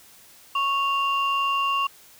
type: tone pair together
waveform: sine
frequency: 1105.5 / 2784 Hz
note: C#6 / F7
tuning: -5 / -6 cents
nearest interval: octave + major third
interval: 1599 cents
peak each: -21 / -25 dBFS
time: 0.55-1.87 s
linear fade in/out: 5 ms
effects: tanh soft clip ceiling -15 dBFS + white hiss -51 dBFS RMS until 2.19 s